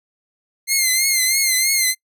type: tone with vibrato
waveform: 10% pulse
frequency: 2101 Hz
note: C7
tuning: 7 cents sharp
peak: -6 dBFS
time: 0.67-1.95 s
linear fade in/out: 50 ms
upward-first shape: triangle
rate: 3.1 Hz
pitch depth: 74 cents each way
effects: noise-tail reverb RT60 0.1 s tail -24 dB re dry